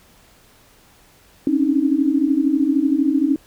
sine tone cluster, 269.1 / 282.1 / 313 Hz, C4 / C#4 / D#4, +49 / +30 / +10 cents, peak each -19 dBFS, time 1.47-3.36 s, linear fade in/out 2 ms, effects pink hiss -52 dBFS RMS until 3.46 s

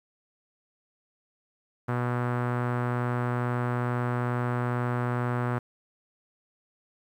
sawtooth tone with low-pass filter, 122.3 Hz, B2, 16 cents flat, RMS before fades -28 dBFS, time 1.88-5.59 s, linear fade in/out 10 ms, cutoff 1400 Hz, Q 2.2, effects 10-bit

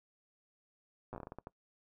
slowing click train, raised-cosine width 1 ms, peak -30 dBFS, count 11, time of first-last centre 1.13-1.471 s, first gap 8 ms, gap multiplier 1.3, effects noise-tail reverb RT60 0.1 s tail -22 dB re dry

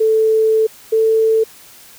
sine tone pair in turn, 440 / 443.8 Hz, A4 / A4, 0 / +15 cents, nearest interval unison, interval 15 cents, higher second, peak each -10 dBFS, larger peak neither, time 0-0.67 / 0.92-1.44 s, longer first, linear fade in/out 10 ms, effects white hiss -42 dBFS RMS until 1.98 s

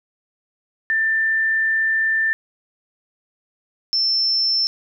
sine tone pair in turn, 1782 / 5340 Hz, A6 / E8, +22 / +22 cents, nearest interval octave + perfect fifth, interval 1900 cents, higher second, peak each -16 dBFS, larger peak neither, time 0.9-2.33 / 3.93-4.67 s, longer first, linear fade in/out 0 ms, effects none

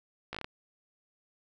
slowing click train, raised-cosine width 0.3 ms, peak -21 dBFS, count 6, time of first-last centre 0.33-0.444 s, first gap 16 ms, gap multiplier 1.18, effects none

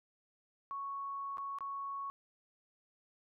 sine tone with dropouts, 1108.7 Hz, C#6, in tune, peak -38 dBFS, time 0.71-2.1 s, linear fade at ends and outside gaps 0 ms, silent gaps 1.372-1.382 / 1.586-1.607 s, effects none

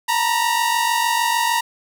sawtooth tone pair together, 916 / 962.6 Hz, A#5 / B5, -31 / -45 cents, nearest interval minor second, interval 86 cents, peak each -16 / -16 dBFS, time 0.08-1.61 s, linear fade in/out 10 ms, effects none

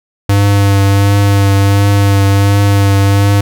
square tone with vibrato, 99.8 Hz, G2, 32 cents sharp, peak -7 dBFS, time 0.29-3.41 s, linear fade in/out 5 ms, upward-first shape triangle, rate 1.4 Hz, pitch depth 21 cents each way, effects none

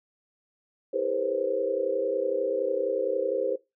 sine tone cluster, 327.5 / 401.6 / 466 / 499.1 / 530 Hz, E4 / G4 / A#4 / B4 / C5, -11 / +42 / -1 / +18 / +22 cents, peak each -37 / -31 / -33 / -30 / -28 dBFS, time 0.93-3.56 s, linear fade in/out 10 ms, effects noise-tail reverb RT60 0.2 s tail -19 dB re dry

